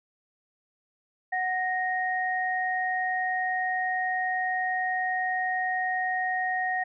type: tone pair together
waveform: sine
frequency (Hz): 740 / 1864.7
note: F#5 / A#6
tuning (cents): 0 / 0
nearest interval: octave + major third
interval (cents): 1600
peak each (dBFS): -28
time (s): 1.32-6.84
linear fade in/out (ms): 10
effects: none